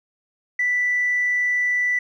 triangle tone with tanh clipping, 1975.5 Hz, B6, in tune, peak -18 dBFS, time 0.59-1.99 s, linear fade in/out 5 ms, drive 4 dB, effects none

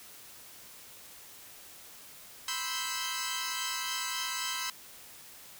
10% pulse chord, C major seventh, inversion third, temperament equal with one note detuned, 987.8 / 1046.5 / 1307.1 / 1568 Hz, B5 / C6 / E6 / G6, 0 / 0 / -15 / 0 cents, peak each -30 dBFS, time 2.48-4.7 s, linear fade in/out 2 ms, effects white hiss -51 dBFS RMS until 5.59 s

